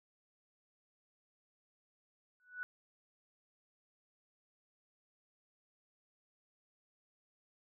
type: tone with exponential growth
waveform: sine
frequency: 1480 Hz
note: F#6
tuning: in tune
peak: -35 dBFS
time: 2.4-2.63 s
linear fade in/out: 0 ms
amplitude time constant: 49 ms
effects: none